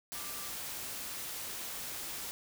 sine tone in noise, 1181 Hz, D6, 9 cents sharp, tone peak -51 dBFS, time 0.15-0.49 s, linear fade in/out 0 ms, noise white, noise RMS -41 dBFS, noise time 0.12-2.31 s, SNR -13 dB, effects none

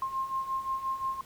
sine beating tone pair, 1059 / 1064.7 Hz, C6 / C6, +21 / +30 cents, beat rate 5.7 Hz, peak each -36 / -31 dBFS, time 0.02-1.21 s, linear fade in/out 2 ms, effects pink hiss -54 dBFS RMS until 1.25 s

